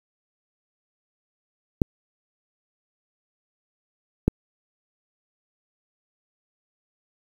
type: clicks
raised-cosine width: 3 ms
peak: -4 dBFS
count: 2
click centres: 1.818 / 4.28 s
effects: 7-bit